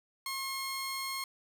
sawtooth tone pair together, 1075 / 2150 Hz, C6 / C7, +47 / +47 cents, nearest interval octave, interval 1200 cents, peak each -34 / -32 dBFS, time 0.26-1.24 s, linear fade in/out 2 ms, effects none

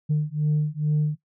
sine beating tone pair, 149.8 / 152.1 Hz, D3 / D#3, +35 / -39 cents, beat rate 2.3 Hz, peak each -22 dBFS, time 0.09-1.16 s, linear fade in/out 20 ms, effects noise-tail reverb RT60 0.1 s tail -17 dB re dry + tanh soft clip ceiling -16 dBFS

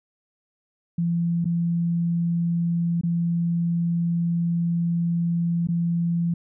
sine tone with dropouts, 170 Hz, F3, 46 cents flat, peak -20 dBFS, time 0.98-6.34 s, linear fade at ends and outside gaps 5 ms, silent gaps 1.445-1.454 / 3.012-3.034 / 5.672-5.686 s, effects none

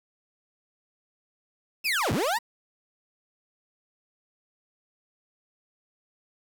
30% pulse linear two-way sweep, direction down then up, 2719 to 76 to 994 Hz, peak -21 dBFS, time 1.84-2.39 s, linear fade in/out 20 ms, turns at 2.12 s, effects 8-bit

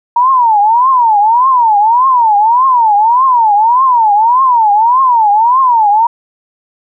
sine tone with vibrato, 932.3 Hz, A#5, in tune, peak -5 dBFS, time 0.16-6.07 s, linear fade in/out 5 ms, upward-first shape triangle, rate 1.7 Hz, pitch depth 260 cents each way, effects none

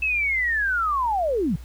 sine linear sweep, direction down, 2637 to 138.59 Hz, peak -20 dBFS, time 0.02-1.56 s, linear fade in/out 5 ms, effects added 60 Hz sine -37 dBFS peak until 1.64 s + pink hiss -52 dBFS RMS until 1.64 s

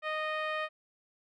10% pulse tone with low-pass filter, 619 Hz, D#5, 9 cents flat, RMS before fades -34 dBFS, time 0.02-0.69 s, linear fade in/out 50 ms, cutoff 2100 Hz, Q 0.9, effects none

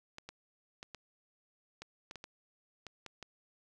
clicks, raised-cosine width 0.2 ms, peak -28 dBFS, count 11, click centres 0.184 / 0.29 / 0.829 / 0.947 / 1.82 / 2.111 / 2.157 / 2.241 / 2.867 / 3.063 / 3.227 s, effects none

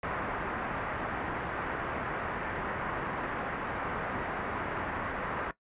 white low-pass noise, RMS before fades -35 dBFS, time 0.03-5.51 s, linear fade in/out 2 ms, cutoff 1700 Hz, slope 24 dB/octave, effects noise-tail reverb RT60 0.1 s tail -17 dB re dry + resampled to 8000 Hz

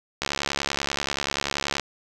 click train, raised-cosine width 0.2 ms, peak -7 dBFS, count 112, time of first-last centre 0.22-1.797 s, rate 70.4 Hz, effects none

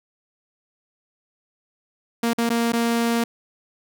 sawtooth tone with dropouts, 233.1 Hz, A#3, in tune, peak -15 dBFS, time 2.23-3.24 s, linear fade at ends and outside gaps 5 ms, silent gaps 2.334-2.382 / 2.493-2.501 / 2.722-2.733 s, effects none

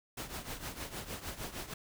pink noise with tremolo, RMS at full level -39 dBFS, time 0.17-1.74 s, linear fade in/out 5 ms, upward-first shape triangle, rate 6.5 Hz, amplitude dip 80%, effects none

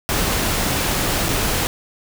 pink noise with dropouts, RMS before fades -20 dBFS, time 0.09-1.67 s, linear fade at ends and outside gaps 0 ms, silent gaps 1.285-1.289 s, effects none

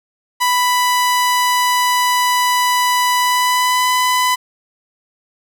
sawtooth tone with pitch glide, 990 to 1002.1 Hz, B5 to B5, +4 to +25 cents, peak -9 dBFS, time 0.4-4.36 s, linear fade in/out 20 ms, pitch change +21 cents, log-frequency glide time 3.17-3.88 s, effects none

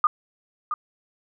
sine tone with echo, 1219 Hz, D#6, 36 cents flat, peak -14 dBFS, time 0.04-0.07 s, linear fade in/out 2 ms, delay 670 ms, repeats 1, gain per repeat -9 dB, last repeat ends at 0.74 s, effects none

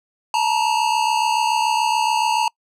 square tone pair together, 878 / 945 Hz, A5 / A#5, -4 / +23 cents, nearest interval minor second, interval 127 cents, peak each -20 dBFS, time 0.34-2.48 s, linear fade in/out 2 ms, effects noise-tail reverb RT60 0.1 s tail -26 dB re dry + low-pass 8000 Hz 12 dB/octave

